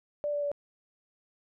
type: tone with pitch steps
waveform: sine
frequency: 587.3 / 581.6 / 575.9 Hz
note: D5 / D5 / D5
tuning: 0 / -17 / -34 cents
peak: -28 dBFS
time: 0.24-0.516 s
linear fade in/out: 0 ms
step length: 92 ms
effects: none